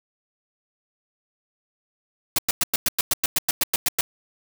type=noise bursts; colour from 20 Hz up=white; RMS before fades=-20 dBFS; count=14; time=2.36-4.01 s; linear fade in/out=2 ms; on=25 ms; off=100 ms; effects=none